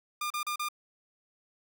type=tone bursts; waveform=sawtooth; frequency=1205 Hz; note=D6; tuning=44 cents sharp; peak=-27 dBFS; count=4; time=0.21-0.687 s; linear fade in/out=5 ms; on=93 ms; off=35 ms; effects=none